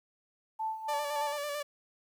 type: tone with tremolo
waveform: sine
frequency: 880 Hz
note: A5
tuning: in tune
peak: -30 dBFS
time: 0.59-1.37 s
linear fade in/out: 10 ms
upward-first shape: sine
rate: 3.6 Hz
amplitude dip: 70%
type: tone with vibrato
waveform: sawtooth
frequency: 583 Hz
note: D5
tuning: 13 cents flat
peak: -30 dBFS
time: 0.88-1.63 s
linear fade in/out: 10 ms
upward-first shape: square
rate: 9 Hz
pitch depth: 29 cents each way
effects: 11-bit